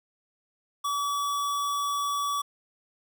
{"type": "tone", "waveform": "square", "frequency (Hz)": 1143, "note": "D6", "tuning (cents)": -47, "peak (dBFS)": -27, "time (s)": [0.84, 2.42], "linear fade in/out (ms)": 10, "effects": ["10-bit"]}